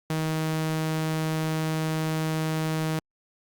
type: tone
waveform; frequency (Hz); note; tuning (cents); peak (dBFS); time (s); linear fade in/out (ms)
sawtooth; 158.1; D#3; +28; -21; 0.1-2.99; 2
effects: Opus 48 kbps